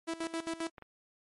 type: tone with tremolo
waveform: sawtooth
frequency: 328.9 Hz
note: E4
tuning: 4 cents flat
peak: -29 dBFS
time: 0.07-0.7 s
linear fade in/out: 20 ms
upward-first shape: square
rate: 7.5 Hz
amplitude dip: 80%
type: clicks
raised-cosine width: 0.5 ms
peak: -32 dBFS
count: 3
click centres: 0.24 / 0.782 / 0.823 s
effects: MP3 48 kbps